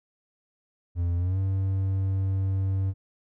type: tone with pitch glide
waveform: triangle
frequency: 86.6 to 96.09 Hz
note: F2 to G2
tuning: -14 to -34 cents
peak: -21 dBFS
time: 0.95-2.94 s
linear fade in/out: 50 ms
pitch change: +180 cents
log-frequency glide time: 1.17-1.38 s
effects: none